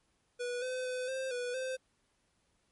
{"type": "tone with pitch steps", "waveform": "square", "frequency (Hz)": [488.5, 510, 505, 526, 490.8, 519], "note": ["B4", "C5", "B4", "C5", "B4", "C5"], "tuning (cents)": [-19, -44, 39, 9, -11, -14], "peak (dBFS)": -35, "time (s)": [0.39, 1.77], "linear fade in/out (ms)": 20, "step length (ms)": 230, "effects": ["pink hiss -75 dBFS RMS until 2.71 s", "MP3 48 kbps"]}